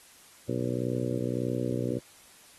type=harmonic tone; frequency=61.74 Hz; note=B1; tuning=in tune; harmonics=2 / 3 / 4 / 5 / 6 / 7 / 8 / 9; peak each=-33 / -38 / -34 / -35 / -36 / -39 / -36 / -40 dBFS; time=0.48-1.99 s; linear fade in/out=10 ms; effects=white hiss -55 dBFS RMS until 2.58 s + AAC 32 kbps